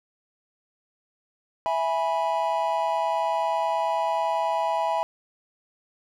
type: chord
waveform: triangle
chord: E major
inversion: none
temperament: equal with one note detuned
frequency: 659.3 / 830.6 / 980.4 Hz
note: E5 / G#5 / B5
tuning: 0 / 0 / -13 cents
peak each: -25 dBFS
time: 1.66-5.03 s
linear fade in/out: 0 ms
effects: none